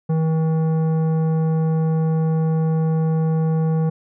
triangle tone with tanh clipping, 160 Hz, D#3, 49 cents sharp, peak -18 dBFS, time 0.09-3.9 s, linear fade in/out 10 ms, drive 16 dB, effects none

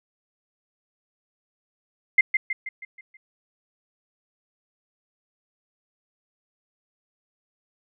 sine tone with echo, 2093 Hz, C7, in tune, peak -11 dBFS, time 2.18-2.21 s, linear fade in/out 5 ms, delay 160 ms, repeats 6, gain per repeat -6 dB, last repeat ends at 3.17 s, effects none

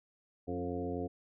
harmonic tone with a mistuned harmonic, 88.3 Hz, F2, 20 cents sharp, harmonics 1 / 2 / 3 / 4 / 5 / 6 / 8, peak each -42 / -44 / -39 / -43 / -40 / -44 / -45 dBFS, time 0.47-1.08 s, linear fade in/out 20 ms, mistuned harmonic 3, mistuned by +26 cents, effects none

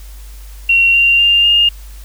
sine tone with pitch steps, 2740 / 2769 / 2798 / 2827 Hz, F7 / F7 / F7 / F7, -34 / -15 / +3 / +20 cents, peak -7 dBFS, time 0.69-1.69 s, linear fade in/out 5 ms, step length 250 ms, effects added 50 Hz sine -30 dBFS peak until 2.04 s + white hiss -43 dBFS RMS until 2.04 s

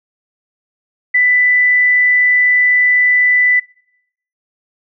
sine tone, 1988 Hz, B6, 11 cents sharp, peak -8 dBFS, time 1.14-3.6 s, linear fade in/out 10 ms, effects noise-tail reverb RT60 0.8 s tail -26 dB re dry

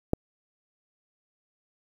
click, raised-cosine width 2 ms, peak -9 dBFS, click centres 0.134 s, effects 8-bit

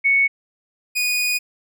sine / sawtooth tone pair in turn, 2217 / 2470 Hz, C#7 / D#7, 0 / -13 cents, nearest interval major second, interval 187 cents, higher second, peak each -13 / -15 dBFS, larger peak first, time 0.04-0.28 / 0.95-1.39 s, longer second, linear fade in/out 20 ms, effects none

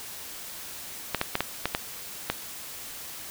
clicks, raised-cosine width 0.3 ms, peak -8 dBFS, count 7, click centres 1.147 / 1.214 / 1.354 / 1.406 / 1.656 / 1.749 / 2.3 s, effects white hiss -40 dBFS RMS until 3.3 s

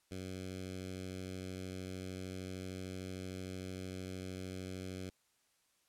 10% pulse tone with notch filter, 93.2 Hz, F#2, 13 cents sharp, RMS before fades -44 dBFS, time 0.11-5.1 s, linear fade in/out 5 ms, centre 1000 Hz, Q 0.63, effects white hiss -75 dBFS RMS until 5.88 s + low-pass 11000 Hz 12 dB/octave

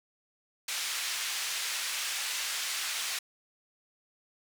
pink band-pass noise, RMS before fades -34 dBFS, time 0.68-3.19 s, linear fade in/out 5 ms, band 2000 to 9800 Hz, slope 12 dB/octave, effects none

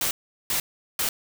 white noise bursts, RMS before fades -25 dBFS, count 3, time 0.01-1.09 s, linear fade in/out 2 ms, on 100 ms, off 390 ms, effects none

